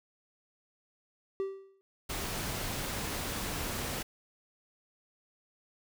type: tone with exponential decay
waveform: triangle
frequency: 388.3 Hz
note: G4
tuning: 16 cents flat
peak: -26 dBFS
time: 1.4-1.81 s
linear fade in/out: 0 ms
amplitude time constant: 88 ms
type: noise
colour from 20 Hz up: pink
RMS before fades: -36 dBFS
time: 2.09-4.03 s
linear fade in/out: 10 ms
effects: none